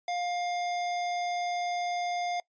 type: tone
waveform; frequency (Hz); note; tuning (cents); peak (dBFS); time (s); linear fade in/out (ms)
square; 706; F5; +19; -30; 0.08-2.4; 2
effects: noise-tail reverb RT60 0.1 s tail -22 dB re dry + resampled to 16000 Hz